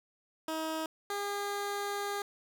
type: tone pair in turn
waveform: 15% pulse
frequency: 318 / 405 Hz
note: D#4 / G#4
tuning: +38 / -43 cents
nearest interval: major third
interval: 419 cents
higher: second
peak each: -27 dBFS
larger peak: neither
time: 0.48-0.86 / 1.1-2.22 s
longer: second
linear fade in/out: 2 ms
effects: none